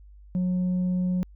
sine tone with tanh clipping, 181.6 Hz, F#3, 32 cents flat, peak -23 dBFS, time 0.35-1.23 s, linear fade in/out 0 ms, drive 2 dB, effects added 50 Hz sine -46 dBFS peak until 1.35 s

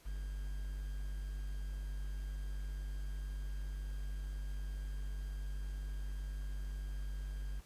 triangle tone with quantisation, 49 Hz, G1, in tune, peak -36 dBFS, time 0.05-7.61 s, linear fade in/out 20 ms, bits 10, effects pink hiss -63 dBFS RMS until 7.65 s + resampled to 32000 Hz

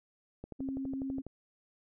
click train, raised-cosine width 2 ms, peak -29 dBFS, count 11, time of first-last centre 0.44-1.266 s, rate 12.1 Hz
sine tone, 268.6 Hz, C4, 46 cents sharp, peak -34 dBFS, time 0.59-1.22 s, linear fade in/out 20 ms
effects none

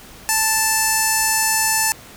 5% pulse tone with notch filter, 880 Hz, A5, in tune, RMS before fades -18 dBFS, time 0.29-1.92 s, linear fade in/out 0 ms, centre 3600 Hz, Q 1.2, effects pink hiss -41 dBFS RMS until 2.16 s

